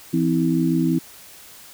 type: tone cluster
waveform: sine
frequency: 167.4 / 257.4 / 323.4 Hz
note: E3 / C4 / E4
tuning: +27 / -28 / -33 cents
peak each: -21 dBFS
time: 0.13-0.99 s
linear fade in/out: 10 ms
effects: white hiss -44 dBFS RMS until 1.73 s